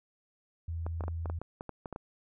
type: tone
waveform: sine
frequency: 82.9 Hz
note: E2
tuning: 10 cents sharp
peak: -33 dBFS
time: 0.68-1.39 s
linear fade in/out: 5 ms
type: clicks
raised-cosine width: 1 ms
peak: -25 dBFS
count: 12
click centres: 0.865 / 1.008 / 1.038 / 1.081 / 1.258 / 1.299 / 1.416 / 1.609 / 1.693 / 1.858 / 1.927 / 1.961 s
effects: none